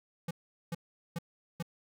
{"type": "tone bursts", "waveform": "square", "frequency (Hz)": 168.5, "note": "E3", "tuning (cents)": 38, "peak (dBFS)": -34, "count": 4, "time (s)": [0.28, 1.626], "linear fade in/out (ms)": 5, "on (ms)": 29, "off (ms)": 410, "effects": []}